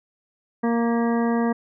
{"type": "harmonic tone with a mistuned harmonic", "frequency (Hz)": 233.1, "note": "A#3", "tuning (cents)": 0, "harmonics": [1, 2, 3, 4, 5, 7, 8], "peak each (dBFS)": [-20, -26, -30, -32, -34, -37, -38], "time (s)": [0.63, 1.53], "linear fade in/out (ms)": 10, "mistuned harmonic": 8, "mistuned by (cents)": 43, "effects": []}